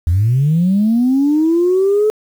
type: linear sweep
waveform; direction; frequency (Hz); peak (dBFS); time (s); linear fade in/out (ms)
sine; up; 79 to 433.1; -9; 0.07-2.1; 0
effects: tanh soft clip ceiling -6 dBFS + 7-bit